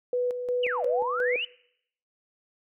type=tone with tremolo; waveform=sine; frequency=493.9 Hz; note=B4; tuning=in tune; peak=-23 dBFS; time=0.13-1.36 s; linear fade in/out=2 ms; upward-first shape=square; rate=2.8 Hz; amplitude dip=50%
type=exponential two-way sweep; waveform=sine; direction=down then up; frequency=3057 to 524 to 3057 Hz; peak=-27 dBFS; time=0.63-1.45 s; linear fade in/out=5 ms; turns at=0.85 s
effects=noise-tail reverb RT60 0.7 s tail -22 dB re dry